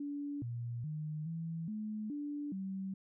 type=tone with pitch steps; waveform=sine; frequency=287.3 / 118.8 / 153.2 / 164.4 / 214 / 291.4 / 192 Hz; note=D4 / A#2 / D#3 / E3 / A3 / D4 / G3; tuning=-38 / +33 / -27 / -4 / -48 / -13 / -36 cents; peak=-37 dBFS; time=0-2.94 s; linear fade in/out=5 ms; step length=420 ms; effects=none